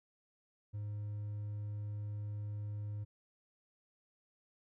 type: tone with hard clipping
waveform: triangle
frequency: 104 Hz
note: G#2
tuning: 3 cents sharp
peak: -39 dBFS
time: 0.73-3.05 s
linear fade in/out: 20 ms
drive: 5 dB
effects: none